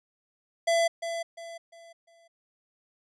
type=tone with echo; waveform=square; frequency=671 Hz; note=E5; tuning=31 cents sharp; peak=-22 dBFS; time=0.67-0.88 s; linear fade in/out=10 ms; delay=350 ms; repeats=4; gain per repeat=-9 dB; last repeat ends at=2.28 s; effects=resampled to 22050 Hz